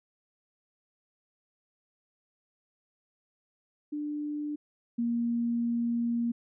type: tone pair in turn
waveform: sine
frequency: 296.5 / 235.3 Hz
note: D4 / A#3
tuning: +17 / +16 cents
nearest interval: major third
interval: 401 cents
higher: first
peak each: -31 / -26 dBFS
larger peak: second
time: 3.92-4.56 / 4.98-6.32 s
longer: second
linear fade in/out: 10 ms
effects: none